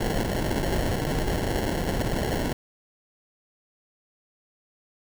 pink noise with sample-and-hold, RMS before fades -26 dBFS, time 0-2.53 s, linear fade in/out 5 ms, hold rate 1225 Hz, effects none

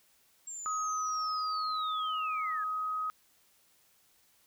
sine linear sweep, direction down, 7480 to 1600 Hz, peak -39 dBFS, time 0.47-2.64 s, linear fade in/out 5 ms
sine tone, 1261 Hz, D#6, 23 cents sharp, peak -31 dBFS, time 0.66-3.1 s, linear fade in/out 0 ms
effects white hiss -67 dBFS RMS until 4.46 s

